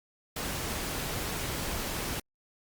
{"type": "noise", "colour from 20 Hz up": "pink", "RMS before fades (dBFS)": -34, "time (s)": [0.36, 2.2], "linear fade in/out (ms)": 5, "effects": ["Opus 48 kbps"]}